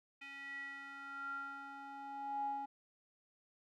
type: tone with band-pass filter sweep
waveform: square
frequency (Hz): 277.2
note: C#4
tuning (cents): 0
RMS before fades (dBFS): -45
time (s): 0.21-2.66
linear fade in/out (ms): 10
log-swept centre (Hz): 2300 to 750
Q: 9.1
effects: none